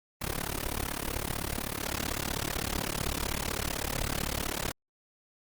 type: noise with amplitude modulation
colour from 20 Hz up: pink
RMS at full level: -29 dBFS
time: 0.21-4.72 s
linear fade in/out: 10 ms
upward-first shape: sine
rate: 35.8 Hz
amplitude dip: 95%
effects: Opus 32 kbps

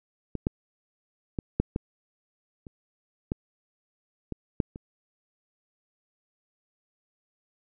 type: clicks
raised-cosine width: 3 ms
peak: -18 / -11 / -16 / -9 / -14 / -30 / -14 / -19 / -10 / -26 dBFS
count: 10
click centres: 0.353 / 0.469 / 1.388 / 1.6 / 1.761 / 2.668 / 3.319 / 4.323 / 4.602 / 4.759 s
effects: none

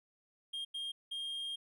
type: tone bursts at uneven times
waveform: triangle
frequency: 3221 Hz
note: G7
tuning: 46 cents sharp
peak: -36 dBFS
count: 3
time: 0.53-0.65 / 0.74-0.92 / 1.11-1.56 s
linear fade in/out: 10 ms
effects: none

